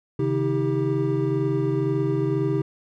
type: tone cluster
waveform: triangle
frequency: 134.6 / 156.6 / 320.3 / 394.7 Hz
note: C3 / D#3 / E4 / G4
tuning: +49 / +11 / -50 / +12 cents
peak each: -23 / -29 / -24 / -23 dBFS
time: 0.19-2.62 s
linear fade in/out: 5 ms
effects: none